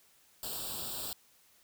white noise with comb filter, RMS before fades -39 dBFS, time 0.43-1.13 s, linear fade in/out 2 ms, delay 0.24 ms, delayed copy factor +1, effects white hiss -65 dBFS RMS until 1.63 s

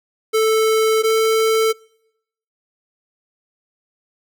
square tone pair in turn, 440 / 443.3 Hz, A4 / A4, 0 / +13 cents, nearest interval unison, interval 13 cents, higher second, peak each -14 dBFS, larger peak neither, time 0.33-1.03 / 1.03-1.73 s, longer neither, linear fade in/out 20 ms, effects noise-tail reverb RT60 0.8 s tail -26 dB re dry

